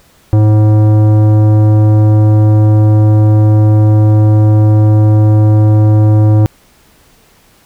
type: tone with tanh clipping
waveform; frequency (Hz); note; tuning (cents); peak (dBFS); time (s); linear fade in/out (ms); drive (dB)
triangle; 106.8; G#2; +49; -6; 0.33-6.46; 0; 18
effects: pink hiss -47 dBFS RMS until 7.65 s